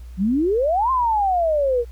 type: exponential two-way sweep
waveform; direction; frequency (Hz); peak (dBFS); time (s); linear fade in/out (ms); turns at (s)
sine; up then down; 175.1 to 1066 to 462.3; -16; 0.17-1.85; 50; 0.91
effects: added 60 Hz sine -34 dBFS peak until 1.91 s + pink hiss -56 dBFS RMS until 1.91 s